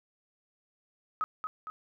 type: tone with echo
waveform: sine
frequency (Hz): 1269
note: D#6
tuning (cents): +34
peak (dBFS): -27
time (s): 1.21-1.24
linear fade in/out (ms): 0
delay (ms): 230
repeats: 2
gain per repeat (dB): -5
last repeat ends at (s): 1.7
effects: none